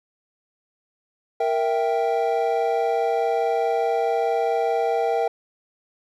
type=chord; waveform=triangle; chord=E diminished; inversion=second; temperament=equal; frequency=466.2 / 659.3 / 784 Hz; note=Bb4 / E5 / G5; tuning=0 / 0 / 0 cents; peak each=-21 / -23 / -22 dBFS; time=1.4-5.28 s; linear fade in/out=5 ms; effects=none